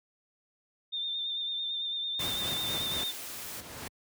sine tone with vibrato, 3609 Hz, A7, 43 cents sharp, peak -31 dBFS, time 0.92-3.12 s, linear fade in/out 20 ms, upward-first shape sine, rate 9 Hz, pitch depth 31 cents each way
pink noise with tremolo, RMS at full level -36 dBFS, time 2.19-3.04 s, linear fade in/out 5 ms, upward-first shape sine, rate 4.1 Hz, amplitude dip 45%
white high-pass noise, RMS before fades -41 dBFS, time 2.2-3.61 s, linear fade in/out 10 ms, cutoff 210 Hz, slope 48 dB/octave
pink noise with exponential growth, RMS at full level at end -39 dBFS, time 2.45-3.88 s, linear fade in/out 5 ms, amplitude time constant 310 ms
effects high-pass 80 Hz 12 dB/octave

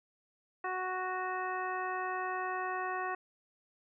harmonic tone, 370 Hz, F#4, in tune, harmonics 1 / 2 / 3 / 4 / 5 / 7, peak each -41 / -38 / -38 / -43 / -41 / -50 dBFS, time 0.64-3.15 s, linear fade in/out 5 ms, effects none

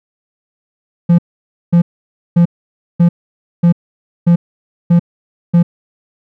triangle tone bursts, 171.9 Hz, F3, 27 cents flat, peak -3 dBFS, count 8, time 1.09-5.63 s, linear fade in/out 10 ms, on 95 ms, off 540 ms, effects none

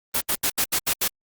white noise bursts, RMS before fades -22 dBFS, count 7, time 0.14-1.081 s, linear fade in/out 10 ms, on 71 ms, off 74 ms, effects Opus 32 kbps

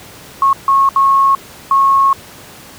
sine tone bursts at uneven times, 1093 Hz, C#6, 25 cents flat, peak -7 dBFS, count 4, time 0.42-0.53 / 0.68-0.89 / 0.96-1.35 / 1.71-2.13 s, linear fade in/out 2 ms, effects pink hiss -36 dBFS RMS until 2.78 s + high-pass 80 Hz 12 dB/octave

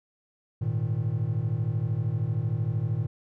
triangle chord, Ab suspended second, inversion none, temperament just, 103.83 / 116.8 / 155.74 Hz, Ab2 / Bb2 / Eb3, 0 / +4 / +2 cents, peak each -28 / -25 / -29 dBFS, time 0.61-3.07 s, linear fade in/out 10 ms, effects tanh soft clip ceiling -15 dBFS

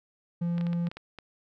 triangle tone, 171.7 Hz, F3, 29 cents flat, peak -24 dBFS, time 0.41-0.89 s, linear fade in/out 10 ms
clicks, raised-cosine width 0.3 ms, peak -26 dBFS, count 8, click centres 0.581 / 0.611 / 0.668 / 0.731 / 0.87 / 0.915 / 0.97 / 1.187 s
effects none

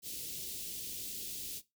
white band-stop noise, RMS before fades -42 dBFS, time 0.02-1.62 s, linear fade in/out 50 ms, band 440 to 2900 Hz, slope 24 dB/octave, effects noise-tail reverb RT60 0.2 s tail -17 dB re dry

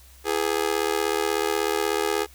sawtooth tone with amplitude modulation, 415.3 Hz, G#4, in tune, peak -14 dBFS, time 0.24-2.27 s, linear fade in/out 50 ms, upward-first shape sine, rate 76.4 Hz, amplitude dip 100%, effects added 65 Hz sine -49 dBFS peak until 2.34 s + white hiss -53 dBFS RMS until 2.34 s

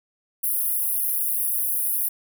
pink high-pass noise, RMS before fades -24 dBFS, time 0.43-2.09 s, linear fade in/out 10 ms, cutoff 10000 Hz, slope 96 dB/octave, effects none

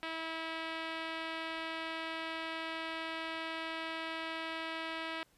5% pulse tone with low-pass filter, 324.5 Hz, E4, 27 cents flat, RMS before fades -40 dBFS, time 0.03-5.23 s, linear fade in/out 0 ms, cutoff 3400 Hz, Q 0.75, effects pink hiss -69 dBFS RMS until 5.37 s + resampled to 32000 Hz

